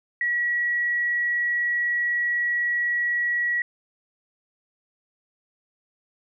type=tone; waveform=sine; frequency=1924 Hz; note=B6; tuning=46 cents flat; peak=-21 dBFS; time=0.21-3.62 s; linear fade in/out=2 ms; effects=none